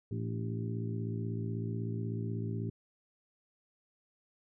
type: harmonic tone with a mistuned harmonic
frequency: 56.2 Hz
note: A1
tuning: 37 cents sharp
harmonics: 2 / 3 / 4 / 5 / 6 / 7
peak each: -35 / -41 / -42 / -46 / -48 / -45 dBFS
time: 0.11-2.7 s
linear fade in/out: 5 ms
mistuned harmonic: 5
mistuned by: +63 cents
effects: none